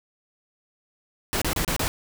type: noise bursts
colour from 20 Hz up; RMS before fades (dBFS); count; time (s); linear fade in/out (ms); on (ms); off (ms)
pink; -25; 5; 1.33-1.88; 0; 86; 30
effects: none